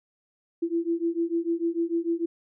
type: beating tone pair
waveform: sine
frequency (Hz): 332.7 / 339.4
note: E4 / F4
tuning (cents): +16 / -49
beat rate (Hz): 6.7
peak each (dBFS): -27 / -27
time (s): 0.62-2.26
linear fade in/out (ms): 10
effects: none